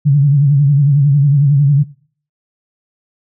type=tone with vibrato; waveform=sine; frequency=142.1 Hz; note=C#3; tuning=43 cents sharp; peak=-6 dBFS; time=0.05-1.84 s; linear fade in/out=20 ms; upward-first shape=triangle; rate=11 Hz; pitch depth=100 cents each way; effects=noise-tail reverb RT60 0.5 s tail -21 dB re dry